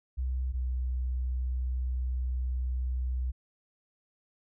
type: tone pair in turn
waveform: sine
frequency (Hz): 63.9 / 62.91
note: C2 / B1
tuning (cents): -40 / +33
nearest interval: unison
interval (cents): 27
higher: first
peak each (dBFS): -28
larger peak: neither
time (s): 0.17-0.53 / 0.53-3.32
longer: second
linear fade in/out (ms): 20
effects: none